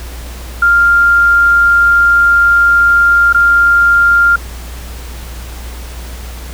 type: tone with dropouts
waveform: sine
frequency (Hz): 1396.9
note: F6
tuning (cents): 0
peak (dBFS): -5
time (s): 0.62-4.36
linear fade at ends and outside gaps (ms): 5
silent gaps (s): 3.328-3.345
effects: added 60 Hz sine -24 dBFS peak until 6.53 s + pink hiss -32 dBFS RMS until 6.53 s

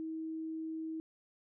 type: tone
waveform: sine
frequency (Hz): 320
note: D#4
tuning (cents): +49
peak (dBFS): -37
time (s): 0-1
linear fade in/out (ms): 0
effects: none

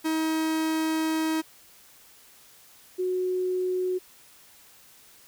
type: tone pair in turn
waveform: 45% pulse / sine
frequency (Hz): 317.8 / 367.1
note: D#4 / F#4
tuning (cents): +37 / -14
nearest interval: major second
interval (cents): 249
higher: second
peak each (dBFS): -24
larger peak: neither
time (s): 0.04-1.42 / 2.98-3.99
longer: first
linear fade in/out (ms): 20
effects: white hiss -54 dBFS RMS until 5.27 s

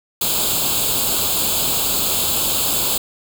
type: noise with comb filter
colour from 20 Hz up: white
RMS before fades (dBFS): -19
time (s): 0.21-2.98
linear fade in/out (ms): 5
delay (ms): 0.26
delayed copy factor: +0.85
effects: none

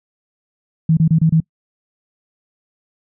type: tone bursts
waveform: sine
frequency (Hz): 160.9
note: E3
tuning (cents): -42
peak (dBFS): -9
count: 5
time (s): 0.89-1.403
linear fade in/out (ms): 5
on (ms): 81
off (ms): 27
effects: noise-tail reverb RT60 0.1 s tail -25 dB re dry

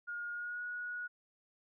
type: tone with pitch glide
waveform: sine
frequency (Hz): 1426 to 1456.8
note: F6 to F#6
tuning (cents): +36 to -27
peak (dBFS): -38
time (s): 0.07-1.08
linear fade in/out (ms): 20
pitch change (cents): +37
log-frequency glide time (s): 0.32-0.62
effects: none

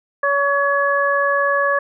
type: harmonic tone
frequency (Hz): 564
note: C#5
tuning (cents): +30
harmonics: 1 / 2 / 3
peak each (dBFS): -19 / -19 / -19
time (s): 0.23-1.79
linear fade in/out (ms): 5
effects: none

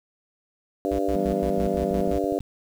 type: harmonic tone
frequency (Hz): 98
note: G2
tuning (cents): 0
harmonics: 3 / 4 / 5 / 6 / 7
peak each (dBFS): -27 / -28 / -29 / -30 / -30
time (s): 0.85-2.39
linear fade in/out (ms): 0
type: tone bursts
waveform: square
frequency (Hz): 65.41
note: C2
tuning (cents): 0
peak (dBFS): -30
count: 8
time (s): 0.91-2.186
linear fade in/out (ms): 5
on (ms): 79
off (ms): 92
type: chord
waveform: triangle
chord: E minor seventh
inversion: none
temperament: equal with one note detuned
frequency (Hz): 166.92 / 196 / 246.9 / 293.7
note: E3 / G3 / B3 / D4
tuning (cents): +22 / 0 / 0 / 0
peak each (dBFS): -32 / -27 / -32 / -32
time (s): 1.13-2.14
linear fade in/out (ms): 20
type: click train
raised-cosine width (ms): 5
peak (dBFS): -26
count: 11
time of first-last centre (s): 1.58-2.406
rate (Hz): 12.1
effects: 8-bit

